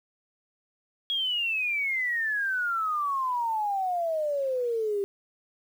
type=exponential sweep; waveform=sine; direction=down; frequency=3322 to 392 Hz; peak=-25 dBFS; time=1.1-5.04 s; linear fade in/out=0 ms; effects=9-bit